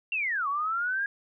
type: linear two-way sweep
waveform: sine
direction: down then up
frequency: 2776 to 1099 to 1647 Hz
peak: -26 dBFS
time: 0.12-1.06 s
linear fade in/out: 2 ms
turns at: 0.48 s
effects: none